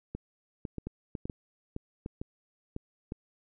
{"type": "clicks", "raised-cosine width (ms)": 3, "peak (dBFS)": -23, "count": 12, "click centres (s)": [0.15, 0.652, 0.783, 0.87, 1.152, 1.255, 1.298, 1.764, 2.061, 2.215, 2.764, 3.121], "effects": []}